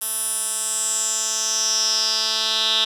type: tone with band-pass filter sweep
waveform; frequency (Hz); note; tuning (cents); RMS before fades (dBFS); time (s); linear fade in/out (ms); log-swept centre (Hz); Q
10% pulse; 220; A3; 0; -22; 0.01-2.85; 10; 11000 to 3700; 5.7
effects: none